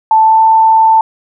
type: tone with pitch glide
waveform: sine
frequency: 880 to 888.2 Hz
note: A5 to A5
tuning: 0 to +16 cents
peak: -4 dBFS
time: 0.11-1.01 s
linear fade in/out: 2 ms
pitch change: +16 cents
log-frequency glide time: 0.22-0.43 s
effects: none